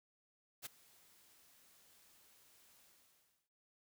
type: noise with ADSR envelope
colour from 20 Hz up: white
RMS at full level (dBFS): -44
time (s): 0.62-3.5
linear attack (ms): 39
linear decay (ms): 13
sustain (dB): -23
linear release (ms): 680
effects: none